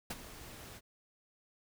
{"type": "noise with ADSR envelope", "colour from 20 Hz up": "pink", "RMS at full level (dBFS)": -37, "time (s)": [0.1, 0.81], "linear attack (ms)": 7, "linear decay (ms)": 36, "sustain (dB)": -13, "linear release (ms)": 48, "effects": []}